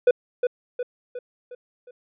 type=tone with echo; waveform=triangle; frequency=493.9 Hz; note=B4; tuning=in tune; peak=-10 dBFS; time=0.07-0.11 s; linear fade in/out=5 ms; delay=360 ms; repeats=5; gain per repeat=-6 dB; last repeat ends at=1.91 s; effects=resampled to 8000 Hz